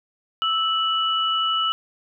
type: tone pair together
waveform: sine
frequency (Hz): 1313.6 / 2949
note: E6 / F#7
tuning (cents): -6 / -6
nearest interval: octave + major second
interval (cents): 1400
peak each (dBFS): -22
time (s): 0.42-1.72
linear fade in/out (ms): 0
effects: none